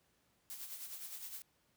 blue noise with tremolo, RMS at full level -45 dBFS, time 0.5-1.42 s, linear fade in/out 0 ms, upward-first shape sine, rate 9.7 Hz, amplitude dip 55%, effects pink hiss -75 dBFS RMS until 1.76 s + high-pass 60 Hz 12 dB/octave

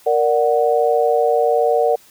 sine chord, Bb augmented, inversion none, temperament equal, 466.2 / 587.3 / 740 Hz, Bb4 / D5 / F#5, 0 / 0 / 0 cents, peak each -16 / -18 / -18 dBFS, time 0.06-1.96 s, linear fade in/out 10 ms, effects white hiss -49 dBFS RMS until 2.1 s

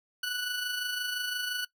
20% pulse tone with amplitude modulation, 1480 Hz, F#6, in tune, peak -24 dBFS, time 0.23-1.65 s, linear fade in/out 5 ms, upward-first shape sine, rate 25.8 Hz, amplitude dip 40%, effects noise-tail reverb RT60 0.1 s tail -19 dB re dry

